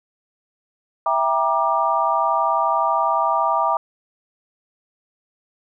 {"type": "chord", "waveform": "sine", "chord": "E half-diminished seventh", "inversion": "none", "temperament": "just", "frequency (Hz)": [659.3, 791.1, 949.3, 1186.7], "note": ["E5", "G5", "Bb5", "D6"], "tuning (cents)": [0, 16, 31, 18], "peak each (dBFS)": [-23, -23, -21, -21], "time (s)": [1.06, 3.77], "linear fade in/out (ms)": 2, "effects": []}